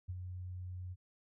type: tone with ADSR envelope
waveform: sine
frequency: 90.9 Hz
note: F#2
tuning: 30 cents flat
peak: -36 dBFS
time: 0.08-0.96 s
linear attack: 18 ms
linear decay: 38 ms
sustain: -5 dB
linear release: 39 ms
effects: none